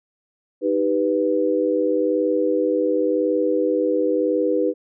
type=chord; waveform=sine; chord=Eb augmented; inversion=none; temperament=equal; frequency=311.1 / 392 / 493.9 Hz; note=Eb4 / G4 / B4; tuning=0 / 0 / 0 cents; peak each=-22 / -23 / -20 dBFS; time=0.61-4.74 s; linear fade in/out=50 ms; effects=none